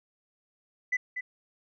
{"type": "tone with echo", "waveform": "sine", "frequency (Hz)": 1998, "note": "B6", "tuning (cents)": 20, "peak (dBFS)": -23, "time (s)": [0.92, 0.97], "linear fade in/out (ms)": 10, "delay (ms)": 240, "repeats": 1, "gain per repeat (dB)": -8, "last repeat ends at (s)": 1.21, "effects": ["tanh soft clip ceiling -21 dBFS"]}